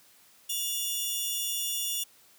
10% pulse tone pair together, 2852 / 3457 Hz, F7 / A7, +36 / -31 cents, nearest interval minor third, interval 333 cents, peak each -24 dBFS, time 0.49-2.04 s, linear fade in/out 10 ms, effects white hiss -59 dBFS RMS until 2.38 s + high-pass 80 Hz 12 dB/octave

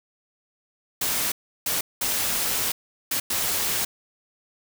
white noise bursts at uneven times, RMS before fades -25 dBFS, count 5, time 1.01-1.32 / 1.66-1.81 / 2.01-2.72 / 3.11-3.2 / 3.3-3.85 s, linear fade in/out 5 ms, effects none

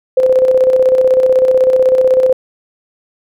sine tone with tremolo, 516 Hz, C5, 24 cents flat, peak -5 dBFS, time 0.17-2.33 s, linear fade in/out 5 ms, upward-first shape square, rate 16 Hz, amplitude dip 45%, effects none

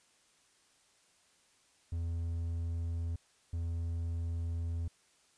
triangle tone bursts at uneven times, 83.9 Hz, E2, 31 cents sharp, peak -31 dBFS, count 2, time 1.92-3.16 / 3.53-4.88 s, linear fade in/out 5 ms, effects white hiss -68 dBFS RMS until 5.37 s + resampled to 22050 Hz

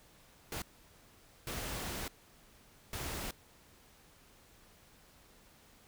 pink noise bursts at uneven times, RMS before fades -40 dBFS, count 3, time 0.52-0.62 / 1.47-2.08 / 2.93-3.31 s, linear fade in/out 2 ms, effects pink hiss -62 dBFS RMS until 5.87 s

